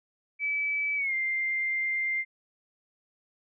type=tone with pitch glide; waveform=sine; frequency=2300 to 2097 Hz; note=D7 to C7; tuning=-37 to +3 cents; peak=-26 dBFS; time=0.39-2.25 s; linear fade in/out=50 ms; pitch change=-160 cents; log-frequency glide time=0.96-1.14 s; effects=none